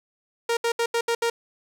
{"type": "tone bursts at uneven times", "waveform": "sawtooth", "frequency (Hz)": 466.2, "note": "A#4", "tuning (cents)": 0, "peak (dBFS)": -17, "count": 6, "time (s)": [[0.49, 0.57], [0.64, 0.72], [0.79, 0.86], [0.94, 1.01], [1.08, 1.15], [1.22, 1.3]], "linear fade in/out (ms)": 5, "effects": ["low-pass 10000 Hz 12 dB/octave", "8-bit"]}